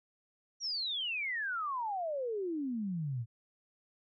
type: exponential sweep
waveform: sine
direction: down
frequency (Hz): 5800 to 109.8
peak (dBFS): -33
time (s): 0.6-3.26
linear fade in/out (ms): 50
effects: none